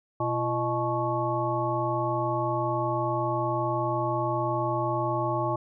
harmonic tone with a mistuned harmonic, 122.7 Hz, B2, 11 cents flat, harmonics 1 / 3 / 5 / 7 / 9, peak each -31 / -31 / -31 / -31 / -31 dBFS, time 0.2-5.56 s, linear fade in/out 5 ms, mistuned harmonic 3, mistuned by -130 cents, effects none

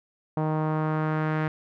sawtooth tone with low-pass filter sweep, 155.56 Hz, D#3, in tune, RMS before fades -26 dBFS, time 0.37-1.48 s, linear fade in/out 2 ms, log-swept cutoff 890 to 1800 Hz, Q 1.8, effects none

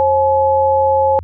sine tone pair together, 537 / 852.1 Hz, C5 / G#5, +45 / +44 cents, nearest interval minor sixth, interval 799 cents, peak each -13 dBFS, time 0-1.19 s, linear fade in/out 0 ms, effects added 86 Hz sine -28 dBFS peak until 1.23 s

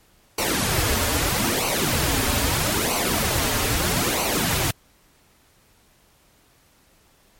pink noise with flanger, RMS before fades -22 dBFS, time 0.38-4.71 s, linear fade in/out 5 ms, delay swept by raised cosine 0.57 to 6.07 ms, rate 0.78 Hz, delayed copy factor -0.75, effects pink hiss -58 dBFS RMS until 7.39 s + MP3 64 kbps

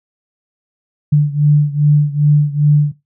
sine beating tone pair, 146.83 / 149.33 Hz, D3 / D3, 0 / +29 cents, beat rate 2.5 Hz, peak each -10 / -13 dBFS, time 1.12-2.92 s, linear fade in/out 10 ms, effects noise-tail reverb RT60 0.2 s tail -17 dB re dry

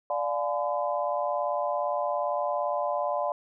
sine chord, D diminished seventh, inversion none, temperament just, 587.3 / 704.8 / 845.8 / 1014.9 Hz, D5 / F5 / Ab5 / Cb6, 0 / +16 / +31 / +47 cents, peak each -29 / -31 / -34 / -32 dBFS, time 0.1-3.32 s, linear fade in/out 2 ms, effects none

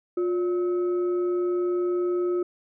sine tone with frequency modulation, 355.2 Hz, F4, 29 cents sharp, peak -22 dBFS, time 0.17-2.43 s, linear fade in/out 5 ms, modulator 930 Hz, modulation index 0.26, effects none

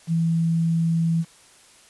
sine tone with quantisation, 165.3 Hz, E3, 5 cents sharp, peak -18 dBFS, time 0.07-1.25 s, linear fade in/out 50 ms, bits 8, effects white hiss -52 dBFS RMS until 1.89 s + resampled to 24000 Hz

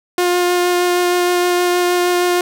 sawtooth tone with vibrato, 355.3 Hz, F4, 30 cents sharp, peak -9 dBFS, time 0.18-2.41 s, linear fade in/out 2 ms, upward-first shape sine, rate 6.4 Hz, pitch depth 9 cents each way, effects none

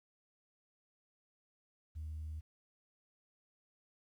sine tone, 77.78 Hz, D#2, in tune, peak -39 dBFS, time 1.95-2.41 s, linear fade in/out 20 ms, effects tanh soft clip ceiling -37 dBFS + 12-bit

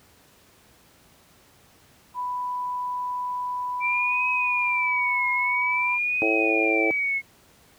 sine tone, 991 Hz, B5, 6 cents sharp, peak -26 dBFS, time 2.14-5.99 s, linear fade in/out 50 ms
sine tone with vibrato, 2336 Hz, D7, 10 cents flat, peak -22 dBFS, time 3.8-7.22 s, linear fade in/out 50 ms, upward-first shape triangle, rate 0.5 Hz, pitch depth 150 cents each way
harmonic tone, 110 Hz, A2, in tune, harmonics 3 / 4 / 5 / 6 / 7, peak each -25 / -27 / -29 / -31 / -31 dBFS, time 6.22-6.91 s, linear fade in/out 0 ms
effects pink hiss -56 dBFS RMS until 7.78 s + high-pass 60 Hz 12 dB/octave

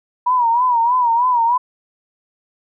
sine tone with vibrato, 963 Hz, B5, 44 cents flat, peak -12 dBFS, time 0.26-1.58 s, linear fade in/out 10 ms, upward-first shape sine, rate 3.2 Hz, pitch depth 91 cents each way, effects none

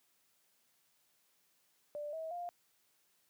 sine tone with pitch steps, 590 / 643.4 / 701.6 Hz, D5 / E5 / F5, +8 / -42 / +8 cents, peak -39 dBFS, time 1.95-2.49 s, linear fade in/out 0 ms, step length 180 ms, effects white hiss -74 dBFS RMS until 3.29 s + high-pass 100 Hz 12 dB/octave

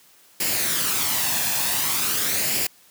white noise with flanger, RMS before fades -23 dBFS, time 0.4-2.67 s, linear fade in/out 5 ms, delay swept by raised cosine 0.4 to 1.18 ms, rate 0.46 Hz, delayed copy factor +0.5, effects white hiss -54 dBFS RMS until 2.9 s + high-pass 100 Hz 12 dB/octave

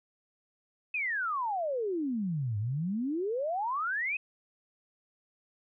sine exponential two-way sweep, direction down then up, 2591 to 100 to 2591 Hz, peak -29 dBFS, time 0.94-4.17 s, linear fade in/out 5 ms, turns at 2.58 s, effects none

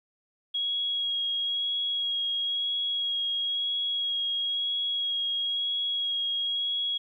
sine tone with vibrato, 3304 Hz, G#7, 10 cents flat, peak -26 dBFS, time 0.54-6.98 s, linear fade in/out 10 ms, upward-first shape sine, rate 1 Hz, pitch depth 13 cents each way, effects 11-bit

